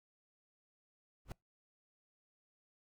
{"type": "noise with exponential growth", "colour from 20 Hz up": "brown", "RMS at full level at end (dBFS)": -35, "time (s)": [1.25, 1.32], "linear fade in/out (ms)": 1, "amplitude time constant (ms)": 15, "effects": ["noise-tail reverb RT60 0.2 s tail -25 dB re dry"]}